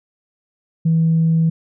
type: tone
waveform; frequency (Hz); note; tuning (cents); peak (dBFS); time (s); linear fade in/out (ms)
sine; 162.9; E3; -20; -11; 0.85-1.5; 10
effects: tanh soft clip ceiling -8 dBFS